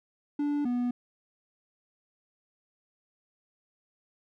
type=tone pair in turn; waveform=triangle; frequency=290.9 / 244.6 Hz; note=D4 / B3; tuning=-16 / -16 cents; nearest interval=minor third; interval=300 cents; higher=first; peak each=-24 dBFS; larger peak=neither; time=0.39-0.65 / 0.65-0.91 s; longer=neither; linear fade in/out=5 ms; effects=none